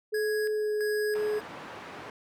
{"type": "tone with pitch glide", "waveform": "sine", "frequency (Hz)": [428.5, 423.8], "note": ["A4", "G#4"], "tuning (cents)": [-46, 35], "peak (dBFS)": -26, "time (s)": [0.12, 1.4], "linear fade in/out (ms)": 20, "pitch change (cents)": -19, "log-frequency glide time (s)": [0.51, 0.71]}
{"type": "tone with tremolo", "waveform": "square", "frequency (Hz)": 1661.2, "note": "G#6", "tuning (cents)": 0, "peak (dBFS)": -34, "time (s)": [0.14, 1.41], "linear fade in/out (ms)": 5, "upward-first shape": "square", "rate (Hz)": 1.5, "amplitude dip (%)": 70}
{"type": "band-pass noise", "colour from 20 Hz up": "white", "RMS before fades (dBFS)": -43, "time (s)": [1.15, 2.1], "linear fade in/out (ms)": 2, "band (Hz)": [130, 1400], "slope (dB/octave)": 12}
{"effects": []}